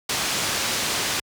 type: low-pass noise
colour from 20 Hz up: white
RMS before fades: -25 dBFS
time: 0.09-1.2 s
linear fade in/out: 5 ms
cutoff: 6400 Hz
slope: 12 dB/octave
effects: high-pass 60 Hz 12 dB/octave